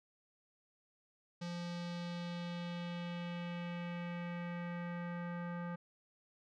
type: tone with low-pass filter sweep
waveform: square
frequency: 173.6 Hz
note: F3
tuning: 10 cents flat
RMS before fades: -42 dBFS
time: 1.41-5.76 s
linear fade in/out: 10 ms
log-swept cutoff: 5100 to 1500 Hz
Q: 2
effects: none